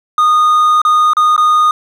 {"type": "tone with dropouts", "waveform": "triangle", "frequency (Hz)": 1231, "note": "D#6", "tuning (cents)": -19, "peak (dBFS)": -5, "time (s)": [0.18, 1.71], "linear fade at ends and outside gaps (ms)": 2, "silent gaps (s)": [[0.817, 0.85], [1.134, 1.168], [1.364, 1.378]], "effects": []}